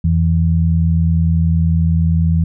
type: tone pair together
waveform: sine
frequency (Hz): 84.7 / 164.86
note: E2 / E3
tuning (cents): +48 / 0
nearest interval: octave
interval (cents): 1152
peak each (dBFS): -13 / -14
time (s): 0.04-2.44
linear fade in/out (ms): 5
effects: none